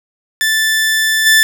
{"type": "tone with level steps", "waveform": "sawtooth", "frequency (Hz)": 1760, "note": "A6", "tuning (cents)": 0, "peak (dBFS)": [-8, -3], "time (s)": [0.41, 1.43], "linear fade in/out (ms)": 0, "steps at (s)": 1.25, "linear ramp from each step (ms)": 20, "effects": []}